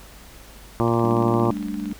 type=harmonic tone; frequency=116.54 Hz; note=A#2; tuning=in tune; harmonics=1 / 2 / 3 / 4 / 5 / 6 / 7 / 8 / 9 / 10; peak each=-23 / -24 / -22 / -29 / -29 / -31 / -31 / -30 / -30 / -31 dBFS; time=0.8-1.51 s; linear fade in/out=0 ms
type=click train; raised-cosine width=0.3 ms; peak=-26 dBFS; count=19; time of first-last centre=0.88-1.914 s; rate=17.4 Hz
type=chord; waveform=sine; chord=G suspended second; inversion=none; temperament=equal with one note detuned; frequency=197.25 / 220 / 293.7 Hz; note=G3 / A3 / D4; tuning=+11 / 0 / 0 cents; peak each=-30 dBFS; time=1.04-1.93 s; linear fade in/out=0 ms
effects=added 50 Hz sine -46 dBFS peak until 1.99 s + pink hiss -46 dBFS RMS until 1.99 s